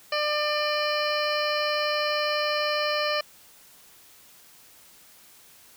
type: harmonic tone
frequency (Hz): 598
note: D5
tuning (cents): +31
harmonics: 1 / 2 / 3 / 4 / 5 / 7 / 8 / 9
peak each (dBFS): -27 / -30 / -32 / -33 / -34 / -35 / -36 / -37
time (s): 0.12-3.21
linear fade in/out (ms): 5
effects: white hiss -53 dBFS RMS until 5.76 s